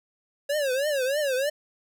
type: tone with vibrato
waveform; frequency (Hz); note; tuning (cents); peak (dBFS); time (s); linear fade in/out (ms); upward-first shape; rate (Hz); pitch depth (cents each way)
square; 554.4; C#5; 0; -24; 0.49-1.5; 10; triangle; 3.2; 190
effects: none